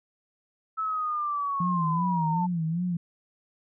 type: linear sweep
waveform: sine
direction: down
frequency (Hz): 1310 to 880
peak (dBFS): -26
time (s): 0.77-2.47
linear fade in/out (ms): 20
type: tone with vibrato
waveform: sine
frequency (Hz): 169.7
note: F3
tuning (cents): -49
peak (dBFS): -25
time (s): 1.6-2.97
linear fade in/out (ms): 5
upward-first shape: sine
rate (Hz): 2.6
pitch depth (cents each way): 110
effects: none